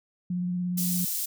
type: tone with vibrato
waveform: sine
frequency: 178.6 Hz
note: F3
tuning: 39 cents sharp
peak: -26 dBFS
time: 0.3-1.05 s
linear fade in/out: 5 ms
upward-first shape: sine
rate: 17 Hz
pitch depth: 18 cents each way
type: high-pass noise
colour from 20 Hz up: white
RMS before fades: -30 dBFS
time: 0.77-1.26 s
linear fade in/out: 10 ms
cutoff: 6100 Hz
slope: 12 dB/octave
effects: none